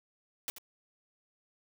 white noise with echo, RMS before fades -36 dBFS, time 0.48-0.5 s, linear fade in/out 0 ms, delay 83 ms, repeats 1, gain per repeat -11 dB, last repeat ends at 0.583 s, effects none

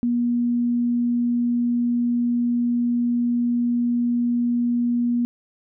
sine tone, 240 Hz, B3, 49 cents flat, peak -18 dBFS, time 0.03-5.25 s, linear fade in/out 0 ms, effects none

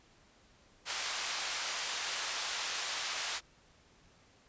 white band-pass noise, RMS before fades -37 dBFS, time 0.85-3.41 s, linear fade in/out 50 ms, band 730 to 5800 Hz, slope 12 dB/octave, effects pink hiss -64 dBFS RMS until 4.48 s + resampled to 16000 Hz

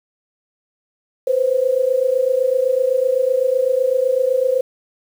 sine tone pair together, 498.1 / 526 Hz, B4 / C5, +15 / +9 cents, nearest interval minor second, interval 94 cents, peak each -18 / -16 dBFS, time 1.27-4.61 s, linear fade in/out 5 ms, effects 7-bit

